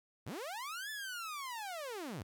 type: linear two-way sweep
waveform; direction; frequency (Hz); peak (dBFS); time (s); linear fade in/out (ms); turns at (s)
sawtooth; up then down; 71.9 to 1760 to 71.9; -37; 0.26-2.23; 10; 0.9
effects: 12-bit